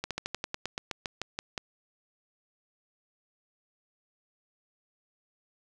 slowing click train, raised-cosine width 0.2 ms, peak -15 dBFS, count 14, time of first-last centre 0.04-1.578 s, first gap 67 ms, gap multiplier 1.09, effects none

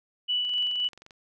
sine tone with tremolo, 2960 Hz, F#7, in tune, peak -23 dBFS, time 0.28-0.89 s, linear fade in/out 20 ms, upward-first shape sine, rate 3.8 Hz, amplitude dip 35%
click train, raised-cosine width 0.2 ms, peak -31 dBFS, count 16, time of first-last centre 0.45-1.108 s, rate 22.8 Hz
effects none

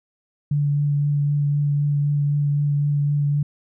sine tone with vibrato, 144.9 Hz, D3, 23 cents flat, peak -17 dBFS, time 0.51-3.43 s, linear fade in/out 5 ms, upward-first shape triangle, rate 3.9 Hz, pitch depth 15 cents each way, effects none

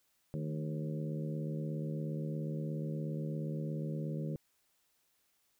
harmonic tone with a mistuned harmonic, 77 Hz, D#2, 17 cents flat, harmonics 2 / 3 / 4 / 5 / 6 / 7, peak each -36 / -43 / -46 / -48 / -49 / -48 dBFS, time 0.34-4.36 s, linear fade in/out 0 ms, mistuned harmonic 3, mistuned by -68 cents, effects white hiss -75 dBFS RMS until 5.59 s

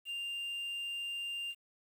triangle tone with quantisation, 2794 Hz, F7, in tune, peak -35 dBFS, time 0.05-1.55 s, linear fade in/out 50 ms, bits 10, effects none

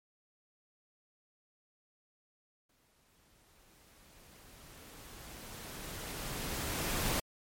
pink noise with exponential growth, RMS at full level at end -32 dBFS, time 2.69-7.2 s, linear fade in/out 5 ms, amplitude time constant 980 ms, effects MP3 64 kbps

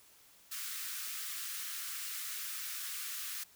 white high-pass noise, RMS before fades -41 dBFS, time 0.51-3.44 s, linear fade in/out 10 ms, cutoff 1200 Hz, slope 48 dB/octave, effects white hiss -62 dBFS RMS until 3.55 s

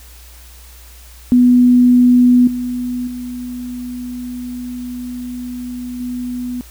sine tone with level steps, 246.9 Hz, B3, in tune, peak -6 / -18 / -23 / -20 dBFS, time 1.32-6.61 s, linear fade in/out 0 ms, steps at 2.47 / 3.07 / 6 s, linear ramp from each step 5 ms, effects added 60 Hz sine -38 dBFS peak until 6.7 s + white hiss -43 dBFS RMS until 6.7 s

